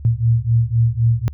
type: beating tone pair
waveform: sine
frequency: 113.7 / 117.6 Hz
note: A#2 / A#2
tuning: -43 / +16 cents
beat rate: 3.9 Hz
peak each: -16 dBFS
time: 0.05-1.28 s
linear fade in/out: 0 ms
effects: added 72 Hz sine -31 dBFS peak until 1.33 s